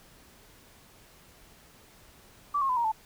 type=tone with pitch steps; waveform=sine; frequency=1158 / 1080.5 / 1008.1 / 940.6 / 877.6 Hz; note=D6 / C#6 / B5 / A#5 / A5; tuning=-25 / -45 / +35 / +15 / -5 cents; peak=-24 dBFS; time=2.54-2.92 s; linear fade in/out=10 ms; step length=76 ms; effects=pink hiss -56 dBFS RMS until 3.05 s